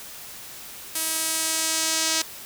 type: tone with band-pass filter sweep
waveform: sawtooth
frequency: 320.9 Hz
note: E4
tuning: 46 cents flat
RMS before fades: -25 dBFS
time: 0.95-2.22 s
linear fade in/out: 5 ms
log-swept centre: 11000 to 6100 Hz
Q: 1.3
effects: white hiss -40 dBFS RMS until 2.45 s